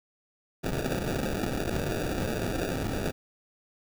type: noise with sample-and-hold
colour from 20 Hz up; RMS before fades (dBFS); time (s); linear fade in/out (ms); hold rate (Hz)
blue; -30; 0.63-3.12; 20; 1050
effects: none